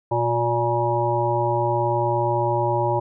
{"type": "harmonic tone with a mistuned harmonic", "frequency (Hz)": 119.4, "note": "A#2", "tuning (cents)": 42, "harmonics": [1, 3, 5, 7, 8], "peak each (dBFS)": [-25, -25, -25, -25, -25], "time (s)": [0.11, 3], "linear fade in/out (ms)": 10, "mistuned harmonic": 5, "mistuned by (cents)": -42, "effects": []}